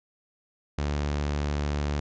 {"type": "tone", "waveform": "sawtooth", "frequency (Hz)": 73, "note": "D2", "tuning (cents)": -10, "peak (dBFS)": -22, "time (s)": [0.78, 2], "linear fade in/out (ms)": 5, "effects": ["resampled to 16000 Hz"]}